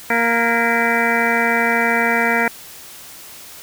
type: harmonic tone with a mistuned harmonic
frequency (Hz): 233.1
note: A#3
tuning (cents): 0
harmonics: 1 / 2 / 3 / 4 / 6 / 7 / 8 / 9 / 10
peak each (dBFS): -23 / -23 / -23 / -23 / -23 / -23 / -23 / -23 / -23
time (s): 0.1-2.48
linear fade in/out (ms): 2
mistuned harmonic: 9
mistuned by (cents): -67
effects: white hiss -38 dBFS RMS until 3.62 s